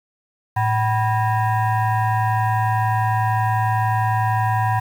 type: tone with frequency modulation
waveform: sine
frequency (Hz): 110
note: A2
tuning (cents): 0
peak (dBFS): -16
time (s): 0.56-4.8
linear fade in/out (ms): 10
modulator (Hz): 869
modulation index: 1.2
effects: 7-bit